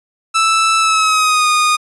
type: tone with pitch glide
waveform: sawtooth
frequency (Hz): 1318.5 to 1230.2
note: E6 to D#6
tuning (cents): 0 to -20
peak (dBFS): -7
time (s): 0.34-1.77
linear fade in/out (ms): 20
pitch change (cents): -120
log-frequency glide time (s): 0.79-1.48
effects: resampled to 24000 Hz